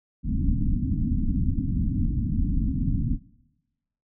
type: low-pass noise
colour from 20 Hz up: pink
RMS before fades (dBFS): -24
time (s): 0.23-3.18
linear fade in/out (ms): 50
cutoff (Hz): 290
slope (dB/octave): 96
effects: noise-tail reverb RT60 1.0 s tail -21 dB re dry